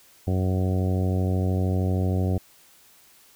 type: harmonic tone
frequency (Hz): 93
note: F#2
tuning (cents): +9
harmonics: 1 / 2 / 3 / 4 / 5 / 6 / 7 / 8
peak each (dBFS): -22 / -28 / -32 / -34 / -36 / -38 / -39 / -40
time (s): 0.27-2.38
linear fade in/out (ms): 5
effects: white hiss -55 dBFS RMS until 3.35 s